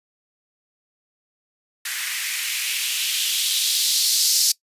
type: noise with band-pass filter sweep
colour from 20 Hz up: violet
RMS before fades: -22 dBFS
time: 1.85-4.52 s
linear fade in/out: 5 ms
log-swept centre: 1800 to 5100 Hz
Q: 2.5
effects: noise-tail reverb RT60 0.1 s tail -21 dB re dry + resampled to 32000 Hz